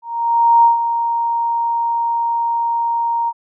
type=tone with ADSR envelope; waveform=sine; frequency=932.3 Hz; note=A#5; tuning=in tune; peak=-6 dBFS; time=0.02-3.33 s; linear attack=620 ms; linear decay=130 ms; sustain=-9 dB; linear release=47 ms; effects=none